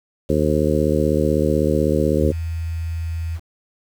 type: harmonic tone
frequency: 76 Hz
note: D#2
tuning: 40 cents flat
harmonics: 1 / 2 / 3 / 4 / 5 / 6 / 7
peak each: -23 / -23 / -23 / -23 / -23 / -23 / -23 dBFS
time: 0.29-2.32 s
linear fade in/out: 10 ms
type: tone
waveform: sine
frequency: 82.41 Hz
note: E2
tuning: in tune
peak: -22 dBFS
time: 2.19-3.4 s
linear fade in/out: 50 ms
effects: 7-bit